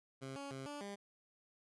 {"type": "tone with pitch steps", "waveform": "15% pulse", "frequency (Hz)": [134.1, 279.6, 134.1, 291, 201.1], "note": ["C3", "C#4", "C3", "D4", "G3"], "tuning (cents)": [43, 15, 43, -16, 44], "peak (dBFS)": -38, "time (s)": [0.21, 0.96], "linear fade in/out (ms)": 20, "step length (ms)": 150, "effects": ["resampled to 24000 Hz"]}